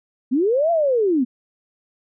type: linear two-way sweep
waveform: sine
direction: up then down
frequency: 232.4 to 692 to 232.4 Hz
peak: -15 dBFS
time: 0.31-1.25 s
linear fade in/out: 20 ms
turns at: 0.71 s
effects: none